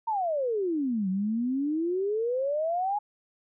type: exponential two-way sweep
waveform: sine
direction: down then up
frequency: 933 to 183.8 to 845 Hz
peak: -25 dBFS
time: 0.07-2.99 s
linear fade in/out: 10 ms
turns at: 1.09 s
effects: none